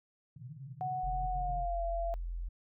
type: band-pass noise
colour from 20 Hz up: pink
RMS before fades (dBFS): -47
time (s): 0.36-1.66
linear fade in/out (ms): 5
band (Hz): 120 to 150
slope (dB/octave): 96
type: tone with pitch glide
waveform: sine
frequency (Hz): 740 to 678.6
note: F#5 to F5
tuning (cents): 0 to -50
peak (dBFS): -33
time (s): 0.81-2.14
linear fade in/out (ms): 0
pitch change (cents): -150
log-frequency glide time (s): 1.29-1.83
type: tone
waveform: sine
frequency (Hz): 42.84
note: F1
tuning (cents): -33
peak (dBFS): -35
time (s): 1.03-2.49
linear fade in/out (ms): 10
effects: none